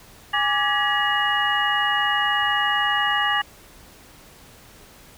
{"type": "tone cluster", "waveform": "sine", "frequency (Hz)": [823, 1171, 1677, 1925, 2887], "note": ["G#5", "D6", "G#6", "B6", "F#7"], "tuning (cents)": [-16, -5, 16, -45, -43], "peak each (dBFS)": -25, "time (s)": [0.33, 3.42], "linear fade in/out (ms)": 10, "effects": ["pink hiss -48 dBFS RMS until 5.17 s"]}